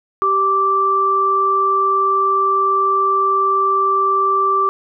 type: tone pair together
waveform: sine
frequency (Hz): 390 / 1170.7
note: G4 / D6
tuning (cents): -9 / -6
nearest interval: octave + perfect fifth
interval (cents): 1903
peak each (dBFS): -21 / -13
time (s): 0.22-4.69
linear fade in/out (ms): 0
effects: none